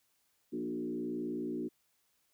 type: tone with frequency modulation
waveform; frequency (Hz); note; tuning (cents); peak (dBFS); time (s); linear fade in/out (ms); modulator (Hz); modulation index
sine; 301.2; D4; +44; -34; 0.52-1.69; 20; 58.6; 1.4
effects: white hiss -75 dBFS RMS until 2.33 s